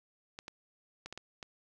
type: clicks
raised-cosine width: 0.2 ms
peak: -26 dBFS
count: 6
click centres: 0.389 / 0.481 / 1.06 / 1.126 / 1.176 / 1.428 s
effects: none